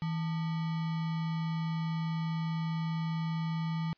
sine tone with sample-and-hold, 162.4 Hz, E3, 26 cents flat, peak -30 dBFS, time 0.02-3.93 s, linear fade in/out 0 ms, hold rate 1050 Hz, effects white hiss -70 dBFS RMS until 3.97 s + resampled to 11025 Hz

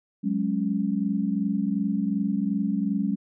sine chord, F# suspended second, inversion none, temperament equal, 185 / 207.7 / 277.2 Hz, F#3 / G#3 / C#4, 0 / 0 / 0 cents, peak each -28 / -25 / -29 dBFS, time 0.23-3.16 s, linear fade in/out 20 ms, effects none

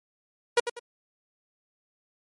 sawtooth tone with echo, 478.3 Hz, A#4, 44 cents sharp, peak -13 dBFS, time 0.57-0.6 s, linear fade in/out 5 ms, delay 97 ms, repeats 2, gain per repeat -10 dB, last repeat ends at 0.794 s, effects MP3 48 kbps

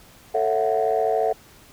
sine chord, F# minor seventh, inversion first, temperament just, 444 / 555 / 666 / 740 Hz, A4 / C#5 / E5 / F#5, +16 / +2 / +18 / 0 cents, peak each -22 / -27 / -23 / -23 dBFS, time 0.34-1.33 s, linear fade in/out 10 ms, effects tanh soft clip ceiling -11 dBFS + pink hiss -50 dBFS RMS until 1.72 s

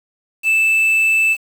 triangle tone with quantisation, 2637 Hz, E7, in tune, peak -10 dBFS, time 0.43-1.37 s, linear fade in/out 50 ms, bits 6, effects none

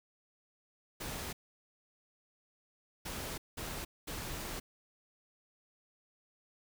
pink noise bursts at uneven times, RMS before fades -41 dBFS, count 4, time 1-1.33 / 3.05-3.38 / 3.57-3.85 / 4.07-4.6 s, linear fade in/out 10 ms, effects none

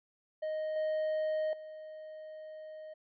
triangle tone with level steps, 622.3 Hz, D#5, in tune, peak -31 / -28 / -42 dBFS, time 0.42-2.94 s, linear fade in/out 10 ms, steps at 0.76 / 1.53 s, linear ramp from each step 2 ms, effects resampled to 11025 Hz

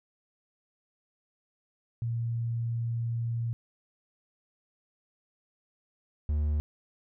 sine / triangle tone pair in turn, 116.54 / 75.02 Hz, A#2 / D2, 0 / +37 cents, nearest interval minor sixth, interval 763 cents, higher first, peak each -28 / -23 dBFS, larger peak second, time 2.02-3.53 / 6.29-6.6 s, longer first, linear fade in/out 0 ms, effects none

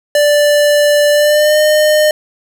square tone with pitch glide, 587.3 to 609.1 Hz, D5 to D#5, 0 to -37 cents, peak -8 dBFS, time 0.15-2.11 s, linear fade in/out 2 ms, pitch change +63 cents, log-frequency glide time 1.11-1.59 s, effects none

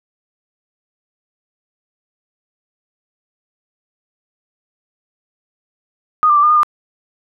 sine tone with pitch steps, 1236 / 1187 / 1167 / 1210 / 1224 / 1202 Hz, D#6 / D6 / D6 / D#6 / D#6 / D6, -12 / +18 / -11 / -49 / -29 / +40 cents, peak -8 dBFS, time 6.23-6.632 s, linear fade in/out 0 ms, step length 67 ms, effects none

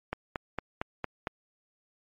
click train, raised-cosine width 0.5 ms, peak -16 dBFS, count 6, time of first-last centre 0.13-1.272 s, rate 4.38 Hz, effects MP3 48 kbps

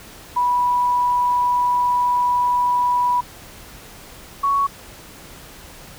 sine tone pair in turn, 981 / 1114.3 Hz, B5 / C#6, -12 / +9 cents, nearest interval major second, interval 221 cents, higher second, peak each -15 dBFS, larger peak neither, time 0.36-3.21 / 4.43-4.67 s, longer first, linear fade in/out 10 ms, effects pink hiss -41 dBFS RMS until 5.98 s

